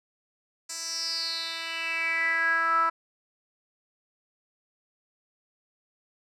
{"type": "tone with band-pass filter sweep", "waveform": "10% pulse", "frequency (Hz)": 329.6, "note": "E4", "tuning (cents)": 0, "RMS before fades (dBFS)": -28, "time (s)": [0.69, 2.9], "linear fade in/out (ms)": 10, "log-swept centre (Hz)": [6900, 1200], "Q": 6.7, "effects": []}